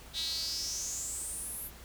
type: tone with high-pass filter sweep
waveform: sawtooth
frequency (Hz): 324.4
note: E4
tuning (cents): -28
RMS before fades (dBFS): -37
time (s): 0.13-1.71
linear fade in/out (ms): 50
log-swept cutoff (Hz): 3700 to 12000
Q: 7.3
effects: added 60 Hz sine -52 dBFS peak until 1.84 s + pink hiss -52 dBFS RMS until 1.84 s